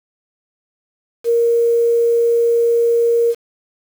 sine tone with quantisation, 467.8 Hz, A#4, 6 cents sharp, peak -11 dBFS, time 1.24-3.35 s, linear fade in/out 50 ms, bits 6, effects none

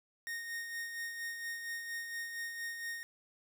45% pulse tone with tremolo, 1852 Hz, A#6, 12 cents flat, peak -37 dBFS, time 0.27-3.03 s, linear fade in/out 0 ms, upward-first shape sine, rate 4.3 Hz, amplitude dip 45%, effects 11-bit

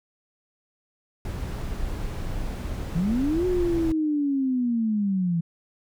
brown noise, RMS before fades -30 dBFS, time 1.25-3.92 s, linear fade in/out 2 ms
sine linear two-way sweep, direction up then down, 156.6 to 367.2 to 163.8 Hz, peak -21 dBFS, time 2.95-5.41 s, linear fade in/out 10 ms, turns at 3.46 s
effects none

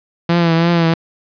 sawtooth tone with vibrato, 168.1 Hz, E3, 34 cents sharp, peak -7 dBFS, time 0.29-0.94 s, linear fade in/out 5 ms, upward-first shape triangle, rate 3 Hz, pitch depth 53 cents each way, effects resampled to 11025 Hz + 7-bit

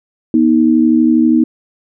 sine tone pair together, 242.3 / 314.7 Hz, B3 / D#4, -33 / +20 cents, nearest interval perfect fourth, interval 453 cents, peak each -10 dBFS, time 0.34-1.44 s, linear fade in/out 2 ms, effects none

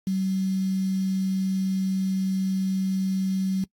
sine tone with quantisation, 190.3 Hz, F#3, 49 cents sharp, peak -22 dBFS, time 0.07-3.64 s, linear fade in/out 2 ms, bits 7, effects noise-tail reverb RT60 0.1 s tail -23 dB re dry + AAC 64 kbps

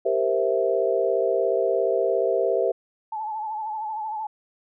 sine chord, C dominant seventh, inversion second, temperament equal, 392 / 466.2 / 523.3 / 659.3 Hz, G4 / Bb4 / C5 / E5, 0 / 0 / 0 / 0 cents, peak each -25 dBFS, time 0.05-2.72 s, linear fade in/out 10 ms
sine tone with vibrato, 865 Hz, A5, 30 cents flat, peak -27 dBFS, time 3.12-4.27 s, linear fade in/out 5 ms, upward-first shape sine, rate 13 Hz, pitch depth 53 cents each way
effects none

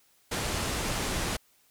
pink low-pass noise, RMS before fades -31 dBFS, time 0.31-1.37 s, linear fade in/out 10 ms, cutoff 11000 Hz, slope 24 dB/octave, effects white hiss -65 dBFS RMS until 1.7 s

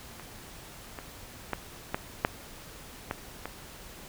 clicks, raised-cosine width 0.5 ms, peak -29 / -23 / -14 / -13 / -7 / -15 / -19 dBFS, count 7, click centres 0.197 / 0.988 / 1.533 / 1.945 / 2.249 / 3.111 / 3.456 s, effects pink hiss -47 dBFS RMS until 4.08 s

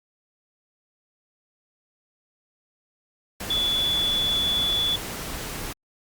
sine tone in noise, 3442 Hz, A7, 39 cents flat, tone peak -21 dBFS, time 3.5-4.96 s, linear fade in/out 5 ms, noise pink, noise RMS -33 dBFS, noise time 3.4-5.73 s, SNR +9 dB, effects Opus 48 kbps

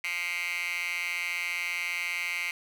10% pulse tone with high-pass filter, 174.61 Hz, F3, in tune, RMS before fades -32 dBFS, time 0.04-2.51 s, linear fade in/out 2 ms, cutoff 2100 Hz, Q 8.7, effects none

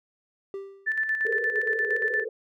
triangle tone with exponential decay, 392.5 Hz, G4, 2 cents sharp, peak -28 dBFS, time 0.54-1.05 s, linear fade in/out 1 ms, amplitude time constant 110 ms
sine tone with tremolo, 1760 Hz, A6, in tune, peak -22 dBFS, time 0.86-2.25 s, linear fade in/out 20 ms, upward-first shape square, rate 8.6 Hz, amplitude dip 50%
pink band-pass noise, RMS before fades -32 dBFS, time 1.25-2.29 s, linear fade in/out 2 ms, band 420 to 480 Hz, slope 96 dB/octave
effects none

